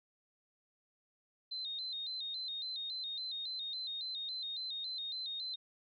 sine tone with vibrato, 3885 Hz, B7, 29 cents flat, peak -38 dBFS, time 1.51-5.56 s, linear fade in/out 10 ms, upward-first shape square, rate 3.6 Hz, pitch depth 80 cents each way, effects none

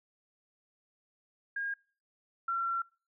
sine tone pair in turn, 1624 / 1361.8 Hz, G#6 / F6, -39 / -44 cents, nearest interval minor third, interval 305 cents, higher first, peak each -32 / -29 dBFS, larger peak second, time 1.56-1.74 / 2.48-2.82 s, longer second, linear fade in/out 5 ms, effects noise-tail reverb RT60 0.4 s tail -26 dB re dry

